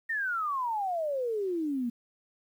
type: exponential sweep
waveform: sine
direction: down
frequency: 1864.7 to 230 Hz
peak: -28 dBFS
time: 0.09-1.9 s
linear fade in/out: 10 ms
effects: 10-bit